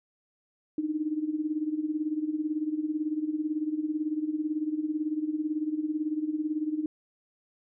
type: tone with tremolo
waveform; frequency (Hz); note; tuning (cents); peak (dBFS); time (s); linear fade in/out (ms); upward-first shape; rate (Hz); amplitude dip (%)
sine; 307.2; D#4; -22; -24; 0.78-6.86; 2; sine; 18; 75
effects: none